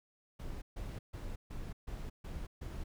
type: noise bursts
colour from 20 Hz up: brown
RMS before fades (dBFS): -42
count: 7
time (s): 0.39-2.84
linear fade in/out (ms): 10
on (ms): 230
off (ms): 140
effects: none